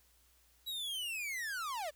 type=linear sweep; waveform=45% pulse; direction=down; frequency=3926 to 554.4 Hz; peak=-37 dBFS; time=0.66-1.91 s; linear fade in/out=20 ms; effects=added 60 Hz sine -70 dBFS peak until 1.95 s + white hiss -69 dBFS RMS until 1.95 s